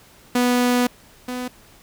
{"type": "tone pair in turn", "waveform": "sawtooth", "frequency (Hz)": [246.1, 249.7], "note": ["B3", "B3"], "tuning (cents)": [-6, 19], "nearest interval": "unison", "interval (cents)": 25, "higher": "second", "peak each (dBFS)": [-12, -22], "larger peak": "first", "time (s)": [[0.35, 0.87], [1.28, 1.48]], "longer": "first", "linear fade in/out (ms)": 5, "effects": ["pink hiss -50 dBFS RMS until 1.82 s"]}